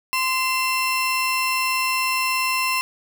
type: tone pair together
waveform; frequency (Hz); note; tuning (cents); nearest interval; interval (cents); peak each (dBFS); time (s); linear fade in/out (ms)
35% pulse; 1036.8 / 2700; C6 / E7; -16 / +41; octave + perfect fourth; 1657; -21; 0.13-2.81; 0
effects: none